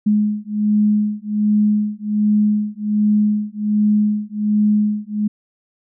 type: beating tone pair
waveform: sine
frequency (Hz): 209.4 / 210.7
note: G#3 / G#3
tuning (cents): +15 / +25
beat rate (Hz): 1.3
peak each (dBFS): -17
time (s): 0.06-5.28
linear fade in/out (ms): 10
effects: none